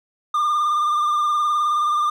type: tone with vibrato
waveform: triangle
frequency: 1200 Hz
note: D6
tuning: 37 cents sharp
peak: -15 dBFS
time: 0.34-2.1 s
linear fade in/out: 5 ms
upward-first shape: triangle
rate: 19 Hz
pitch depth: 39 cents each way
effects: none